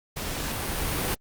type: noise with level ramp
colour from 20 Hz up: pink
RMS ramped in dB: -33 to -26 dBFS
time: 0.16-1.15 s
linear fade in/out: 10 ms
effects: Opus 48 kbps